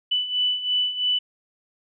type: beating tone pair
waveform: sine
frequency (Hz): 2981 / 2984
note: F#7 / F#7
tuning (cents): +12 / +14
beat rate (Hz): 3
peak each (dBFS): -27 / -22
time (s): 0.11-1.19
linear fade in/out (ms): 10
effects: none